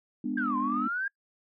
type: chord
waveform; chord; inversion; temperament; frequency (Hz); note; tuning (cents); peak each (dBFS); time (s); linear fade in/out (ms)
sine; G# diminished; none; just; 207.7 / 249.2 / 299; G#3 / B3 / D4; 0 / +16 / +31; -35 / -31 / -33; 0.24-0.88; 5
type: exponential two-way sweep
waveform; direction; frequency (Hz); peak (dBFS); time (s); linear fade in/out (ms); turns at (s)
sine; down then up; 1637 to 1019 to 1637; -28; 0.37-1.08; 5; 0.57
effects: noise-tail reverb RT60 0.1 s tail -24 dB re dry + tanh soft clip ceiling -16 dBFS